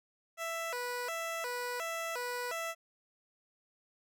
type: tone with vibrato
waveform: 15% pulse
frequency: 570 Hz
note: C#5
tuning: 48 cents sharp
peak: -29 dBFS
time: 0.37-2.75 s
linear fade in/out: 50 ms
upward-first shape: square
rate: 1.4 Hz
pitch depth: 260 cents each way
effects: none